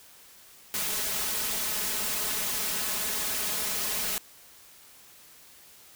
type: noise with comb filter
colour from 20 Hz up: white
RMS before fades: -30 dBFS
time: 0.74-4.18 s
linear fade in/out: 0 ms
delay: 4.7 ms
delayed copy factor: +0.75
effects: white hiss -53 dBFS RMS until 5.95 s